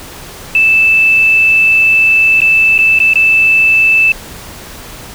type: tone with dropouts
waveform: sine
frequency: 2637 Hz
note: E7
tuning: in tune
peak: -5 dBFS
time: 0.55-4.12 s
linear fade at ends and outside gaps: 2 ms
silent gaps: 2.405-2.417 / 2.78-2.788 / 2.989-3.001 / 3.136-3.156 s
effects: pink hiss -30 dBFS RMS until 5.14 s